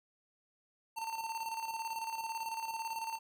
square tone with tremolo, 902 Hz, A5, 43 cents sharp, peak -36 dBFS, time 0.96-3.19 s, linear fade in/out 20 ms, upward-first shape square, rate 18 Hz, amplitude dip 50%, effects none

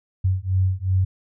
sine beating tone pair, 92.5 / 95.2 Hz, F#2 / F#2, 0 / +50 cents, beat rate 2.7 Hz, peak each -21 / -21 dBFS, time 0.24-1.05 s, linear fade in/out 10 ms, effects none

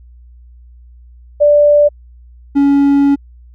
sine / triangle tone pair in turn, 587.3 / 281 Hz, D5 / C#4, 0 / +24 cents, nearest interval octave + minor second, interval 1276 cents, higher first, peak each -5 dBFS, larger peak neither, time 1.4-1.89 / 2.55-3.16 s, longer second, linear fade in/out 20 ms, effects added 60 Hz sine -37 dBFS peak until 3.54 s

